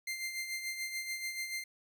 sawtooth tone with tremolo, 2093 Hz, C7, in tune, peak -31 dBFS, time 0.07-1.64 s, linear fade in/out 5 ms, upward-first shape sine, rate 6.9 Hz, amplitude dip 55%, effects none

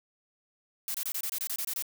blue noise bursts, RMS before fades -33 dBFS, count 11, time 0.88-1.824 s, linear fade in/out 2 ms, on 64 ms, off 24 ms, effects none

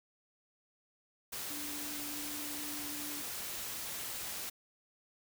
sine tone in noise, 293.7 Hz, D4, in tune, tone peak -46 dBFS, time 1.5-3.22 s, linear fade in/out 10 ms, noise white, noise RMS -41 dBFS, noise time 1.32-4.5 s, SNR -8 dB, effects none

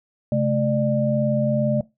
sine tone cluster, 134.4 / 216.8 / 597 Hz, C3 / A3 / D5, +47 / -25 / +28 cents, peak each -22 dBFS, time 0.32-1.81 s, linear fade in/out 2 ms, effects noise-tail reverb RT60 0.2 s tail -19 dB re dry

